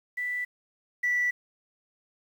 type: tone pair in turn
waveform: sine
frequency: 1975.5 / 1961.9 Hz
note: B6 / B6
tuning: 0 / -12 cents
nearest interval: unison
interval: 12 cents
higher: first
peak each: -28 / -22 dBFS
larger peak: second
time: 0.17-0.45 / 1.03-1.31 s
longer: neither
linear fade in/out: 10 ms
effects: tanh soft clip ceiling -19 dBFS + 9-bit